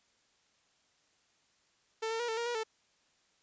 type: tone with pitch steps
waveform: sawtooth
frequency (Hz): 445.2 / 452.4 / 478.4 / 447 / 470 / 480.5 / 442.1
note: A4 / A4 / A#4 / A4 / A#4 / B4 / A4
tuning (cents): +20 / +48 / +45 / +27 / +14 / -48 / +8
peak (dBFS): -29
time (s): 2.02-2.636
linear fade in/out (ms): 10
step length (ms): 88
effects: white hiss -71 dBFS RMS until 3.42 s + resampled to 16000 Hz